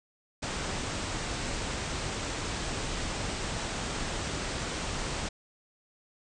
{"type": "low-pass noise", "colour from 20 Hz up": "pink", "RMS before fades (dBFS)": -34, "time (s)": [0.42, 5.29], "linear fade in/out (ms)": 10, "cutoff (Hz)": 8700, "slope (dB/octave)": 96, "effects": []}